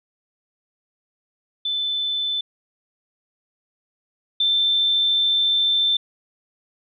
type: tone pair in turn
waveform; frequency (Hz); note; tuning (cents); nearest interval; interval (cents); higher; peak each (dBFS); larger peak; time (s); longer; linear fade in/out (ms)
sine; 3520 / 3553; A7 / A7; 0 / +16; unison; 16; second; -21 / -16; second; 1.65-2.41 / 4.4-5.97; second; 5
effects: none